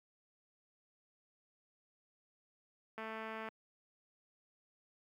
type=click train; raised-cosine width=0.5 ms; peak=-30 dBFS; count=113; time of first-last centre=2.98-3.487 s; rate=221 Hz; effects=high-pass 150 Hz 12 dB/octave + 12-bit